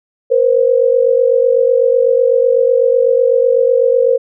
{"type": "tone pair together", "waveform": "sine", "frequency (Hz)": [475, 523], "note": ["A#4", "C5"], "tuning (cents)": [33, -1], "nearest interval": "major second", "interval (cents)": 166, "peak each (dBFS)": -11, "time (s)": [0.3, 4.18], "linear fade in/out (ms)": 20, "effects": []}